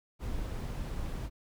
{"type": "noise", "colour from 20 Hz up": "brown", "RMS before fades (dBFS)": -36, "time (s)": [0.19, 1.3], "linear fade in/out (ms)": 50, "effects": []}